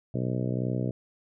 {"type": "harmonic tone", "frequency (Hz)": 62.5, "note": "B1", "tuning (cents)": 21, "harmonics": [2, 3, 4, 5, 6, 7, 8, 9, 10], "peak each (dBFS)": [-29, -33, -35, -37, -39, -40, -41, -42, -43], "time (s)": [0.14, 0.91], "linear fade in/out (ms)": 5, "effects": []}